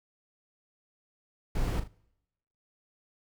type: noise with echo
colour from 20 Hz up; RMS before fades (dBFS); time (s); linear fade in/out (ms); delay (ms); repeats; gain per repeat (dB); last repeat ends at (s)
brown; -29; 1.55-1.8; 5; 39; 2; -9; 1.878
effects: noise-tail reverb RT60 0.9 s tail -26 dB re dry